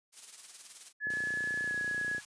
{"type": "noise with tremolo", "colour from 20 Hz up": "blue", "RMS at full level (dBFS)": -44, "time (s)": [0.12, 0.93], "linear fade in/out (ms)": 50, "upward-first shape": "sine", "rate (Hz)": 19, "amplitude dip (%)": 55}
{"type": "tone with pitch glide", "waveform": "sine", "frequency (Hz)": [1707, 1679.6], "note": ["G#6", "G#6"], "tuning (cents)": [47, 19], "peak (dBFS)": -31, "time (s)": [1, 2.21], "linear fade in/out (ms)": 50, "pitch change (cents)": -28, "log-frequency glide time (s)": [1.65, 1.74]}
{"type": "click train", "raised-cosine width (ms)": 2, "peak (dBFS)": -32, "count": 34, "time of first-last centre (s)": [1.07, 2.181], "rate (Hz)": 29.7}
{"type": "band-stop noise", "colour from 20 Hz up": "white", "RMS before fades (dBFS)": -49, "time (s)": [1.1, 2.25], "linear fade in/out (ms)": 2, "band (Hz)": [160, 740], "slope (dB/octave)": 24}
{"effects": ["high-pass 100 Hz 12 dB/octave", "resampled to 22050 Hz"]}